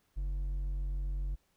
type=tone with hard clipping; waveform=triangle; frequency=46.25 Hz; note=F#1; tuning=in tune; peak=-33 dBFS; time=0.16-1.36 s; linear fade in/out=20 ms; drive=7 dB; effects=pink hiss -74 dBFS RMS until 1.56 s